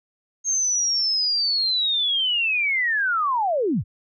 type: linear sweep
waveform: sine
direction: down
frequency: 6470 to 61.74 Hz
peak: -19 dBFS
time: 0.44-3.84 s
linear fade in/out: 50 ms
effects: none

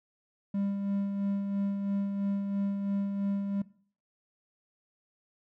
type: tone with tremolo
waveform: triangle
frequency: 199.1 Hz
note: G3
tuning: 27 cents sharp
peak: -25 dBFS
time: 0.54-3.62 s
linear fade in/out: 5 ms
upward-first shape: sine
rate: 3 Hz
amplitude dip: 40%
effects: noise-tail reverb RT60 0.5 s tail -19 dB re dry

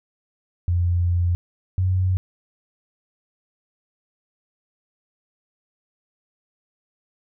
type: tone pair in turn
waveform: sine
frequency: 87.5 / 92.7 Hz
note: F2 / F#2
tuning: +4 / +4 cents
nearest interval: minor second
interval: 100 cents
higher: second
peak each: -17 / -17 dBFS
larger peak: neither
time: 0.68-1.35 / 1.78-2.17 s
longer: first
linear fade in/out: 0 ms
effects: none

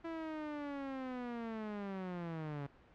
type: linear sweep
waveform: sawtooth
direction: down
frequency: 333.3 to 138.59 Hz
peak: -36 dBFS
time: 0.04-2.67 s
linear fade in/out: 10 ms
effects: pink hiss -63 dBFS RMS until 2.94 s + low-pass 2000 Hz 12 dB/octave

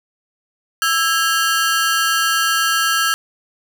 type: ring-modulated tone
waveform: sawtooth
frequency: 1480 Hz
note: F#6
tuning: in tune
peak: -8 dBFS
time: 0.82-3.14 s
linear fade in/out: 0 ms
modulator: 154 Hz
effects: none

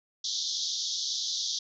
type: band-pass noise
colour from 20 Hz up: pink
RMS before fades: -32 dBFS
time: 0.24-1.59 s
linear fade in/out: 5 ms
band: 3400 to 6400 Hz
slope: 96 dB/octave
effects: none

